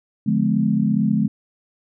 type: chord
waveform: sine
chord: D diminished seventh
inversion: none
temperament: just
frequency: 146.83 / 176.2 / 211.4 / 253.7 Hz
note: D3 / F3 / Ab3 / Cb4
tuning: 0 / +16 / +31 / +47 cents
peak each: -24 / -23 / -18 / -24 dBFS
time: 0.26-1.28 s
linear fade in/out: 10 ms
effects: none